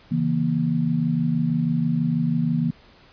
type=chord; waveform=sine; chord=A# diminished; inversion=first; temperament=equal with one note detuned; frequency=138.59 / 164.81 / 236.6 Hz; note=C#3 / E3 / A#3; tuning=0 / 0 / +26 cents; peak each=-27 / -22 / -23 dBFS; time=0.11-2.71 s; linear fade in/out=10 ms; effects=pink hiss -52 dBFS RMS until 3.12 s + resampled to 11025 Hz